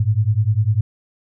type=beating tone pair; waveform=sine; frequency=102.2 / 112.2 Hz; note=G#2 / A2; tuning=-27 / +34 cents; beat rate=10 Hz; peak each=-17 dBFS; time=0-0.81 s; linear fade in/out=5 ms; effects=none